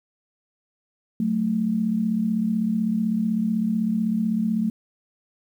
sine tone pair together, 185.6 / 221.5 Hz, F#3 / A3, +6 / +12 cents, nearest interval minor third, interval 306 cents, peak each -26 / -21 dBFS, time 1.2-4.7 s, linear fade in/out 2 ms, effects 9-bit

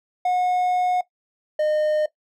triangle tone pair in turn, 726 / 610.5 Hz, F#5 / D#5, -33 / -33 cents, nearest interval minor third, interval 300 cents, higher first, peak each -16 dBFS, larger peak neither, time 0.25-1.01 / 1.59-2.06 s, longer first, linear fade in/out 5 ms, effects noise-tail reverb RT60 0.1 s tail -17 dB re dry

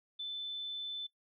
sine tone, 3520 Hz, A7, in tune, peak -37 dBFS, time 0.19-1.07 s, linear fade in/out 10 ms, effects noise-tail reverb RT60 0.1 s tail -20 dB re dry

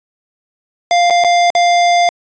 square tone with dropouts, 698.5 Hz, F5, in tune, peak -9 dBFS, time 0.91-2.09 s, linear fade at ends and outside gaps 1 ms, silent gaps 1.1-1.106 / 1.239-1.246 / 1.503-1.551 s, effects resampled to 16000 Hz

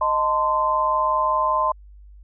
sine tone cluster, 621 / 892 / 1037 Hz, D#5 / A5 / C6, -3 / +23 / -16 cents, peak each -25 / -25 / -19 dBFS, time 0.01-1.72 s, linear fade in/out 5 ms, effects added 50 Hz sine -42 dBFS peak until 2.23 s

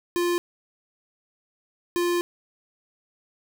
square tone bursts at uneven times, 349.2 Hz, F4, in tune, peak -22 dBFS, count 2, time 0.16-0.38 / 1.96-2.21 s, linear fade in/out 0 ms, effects none

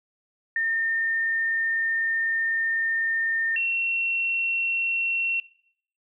sine tone pair in turn, 1816 / 2721 Hz, A#6 / F7, -46 / -46 cents, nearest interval perfect fifth, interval 700 cents, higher second, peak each -22 dBFS, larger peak neither, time 0.56-3.56 / 3.56-5.4 s, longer first, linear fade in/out 2 ms, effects noise-tail reverb RT60 0.6 s tail -18 dB re dry

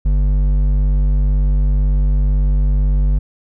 triangle tone with hard clipping, 49 Hz, G1, in tune, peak -13 dBFS, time 0.05-3.19 s, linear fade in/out 10 ms, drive 11 dB, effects none

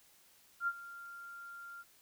sine tone with ADSR envelope, 1390 Hz, F6, 9 cents flat, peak -29 dBFS, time 0.6-1.84 s, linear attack 74 ms, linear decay 48 ms, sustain -17 dB, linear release 35 ms, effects white hiss -65 dBFS RMS until 2.01 s

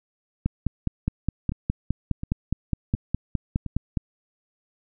two click trains, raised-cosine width 5 ms, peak -18 / -10 dBFS, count 4 / 18, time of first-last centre 1.52-3.663 / 0.46-3.972 s, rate 1.4 / 4.84 Hz, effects none

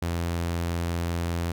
sawtooth tone, 85.2 Hz, F2, 42 cents flat, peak -22 dBFS, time 0.02-1.52 s, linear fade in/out 5 ms, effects none

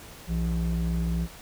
triangle ring-modulated tone, 115 Hz, A#2, 23 cents flat, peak -19 dBFS, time 0.27-1.28 s, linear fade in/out 50 ms, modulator 53.5 Hz, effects pink hiss -46 dBFS RMS until 1.41 s

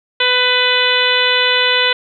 harmonic tone, 498.8 Hz, B4, 17 cents sharp, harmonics 1 / 2 / 3 / 4 / 5 / 6 / 7 / 8, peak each -20 / -22 / -19 / -19 / -20 / -18 / -18 / -23 dBFS, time 0.2-1.93 s, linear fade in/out 5 ms, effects none

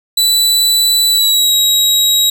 sawtooth tone with pitch glide, 3969 to 3825 Hz, B7 to A#7, +8 to +44 cents, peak -6 dBFS, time 0.17-2.3 s, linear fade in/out 5 ms, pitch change -64 cents, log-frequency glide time 1.1-1.53 s, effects none

